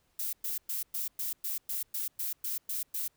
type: noise bursts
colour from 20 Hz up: violet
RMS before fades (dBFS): -34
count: 12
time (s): 0.19-3.08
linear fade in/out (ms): 5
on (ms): 140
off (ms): 110
effects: pink hiss -72 dBFS RMS until 3.16 s